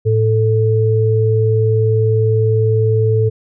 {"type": "tone pair together", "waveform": "sine", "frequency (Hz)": [110, 440], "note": ["A2", "A4"], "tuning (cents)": [0, 0], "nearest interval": "2 octaves", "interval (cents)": 2400, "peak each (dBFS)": [-12, -15], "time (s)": [0.05, 3.3], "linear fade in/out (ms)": 20, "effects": []}